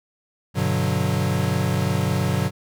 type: chord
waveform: square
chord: G major seventh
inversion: none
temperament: equal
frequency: 98 / 123.47 / 146.83 / 185 Hz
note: G2 / B2 / D3 / F#3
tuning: 0 / 0 / 0 / 0 cents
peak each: -26 dBFS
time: 0.54-2.51 s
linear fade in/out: 50 ms
effects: none